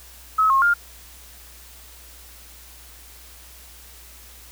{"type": "tone with pitch steps", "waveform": "sine", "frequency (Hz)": [1285, 1078, 1406], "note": ["E6", "C#6", "F6"], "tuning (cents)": [-45, -49, 11], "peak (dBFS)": -14, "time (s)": [0.38, 0.74], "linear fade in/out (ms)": 10, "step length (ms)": 120, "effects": ["added 60 Hz sine -47 dBFS peak until 4.51 s", "white hiss -46 dBFS RMS until 4.51 s"]}